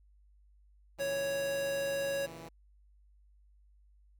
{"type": "chord", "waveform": "10% pulse", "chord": "A# diminished", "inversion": "none", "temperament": "equal with one note detuned", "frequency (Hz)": [116.95, 138.59, 164.81], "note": ["A#2", "C#3", "E3"], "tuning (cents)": [6, 0, 0], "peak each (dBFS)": [-44, -45, -39], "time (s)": [0.98, 2.49], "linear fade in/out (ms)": 10}
{"type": "tone", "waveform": "square", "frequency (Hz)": 554.4, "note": "C#5", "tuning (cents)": 0, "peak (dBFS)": -32, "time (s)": [0.99, 2.27], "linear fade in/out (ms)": 20}
{"effects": ["added 50 Hz sine -60 dBFS peak until 4.19 s"]}